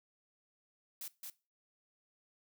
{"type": "noise with echo", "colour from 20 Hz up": "blue", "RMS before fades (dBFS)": -44, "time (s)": [1.01, 1.08], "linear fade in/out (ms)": 2, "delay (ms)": 220, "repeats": 1, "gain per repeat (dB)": -2, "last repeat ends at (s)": 1.3, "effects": ["noise-tail reverb RT60 0.3 s tail -20 dB re dry"]}